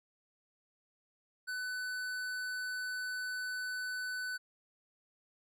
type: tone with hard clipping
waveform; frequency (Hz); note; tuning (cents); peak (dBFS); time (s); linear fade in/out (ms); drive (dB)
triangle; 1500; F#6; +23; -38; 1.47-4.38; 20; 17
effects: none